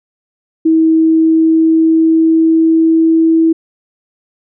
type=tone with pitch glide; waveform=sine; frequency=321.6 to 325.5 Hz; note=E4 to E4; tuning=-43 to -22 cents; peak=-6 dBFS; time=0.65-3.53 s; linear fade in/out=10 ms; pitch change=+21 cents; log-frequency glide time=1.04-3.42 s; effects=none